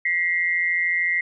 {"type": "tone pair together", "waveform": "sine", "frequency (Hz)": [1926.4, 2100], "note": ["B6", "C7"], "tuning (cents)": [-44, 6], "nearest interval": "minor second", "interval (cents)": 150, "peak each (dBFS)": -22, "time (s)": [0.05, 1.21], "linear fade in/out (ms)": 5, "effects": []}